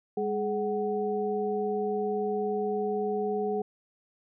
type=tone cluster; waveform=sine; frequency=204 / 421.5 / 745 Hz; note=G#3 / G#4 / F#5; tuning=-31 / +26 / +12 cents; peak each=-34 / -28 / -34 dBFS; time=0.17-3.62 s; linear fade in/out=5 ms; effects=none